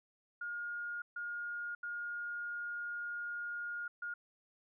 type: tone bursts at uneven times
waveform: sine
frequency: 1424 Hz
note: F6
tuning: 33 cents sharp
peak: -38 dBFS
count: 4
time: 0.41-1.02 / 1.16-1.75 / 1.83-3.88 / 4.02-4.14 s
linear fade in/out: 5 ms
effects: none